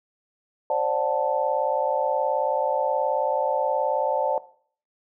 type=chord; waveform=sine; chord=D dominant seventh; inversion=third; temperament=just; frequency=528.6 / 587.3 / 734.2 / 881 Hz; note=C5 / D5 / F#5 / A5; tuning=+18 / 0 / -14 / +2 cents; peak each=-27 / -25 / -29 / -25 dBFS; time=0.7-4.38 s; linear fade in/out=2 ms; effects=noise-tail reverb RT60 0.5 s tail -18 dB re dry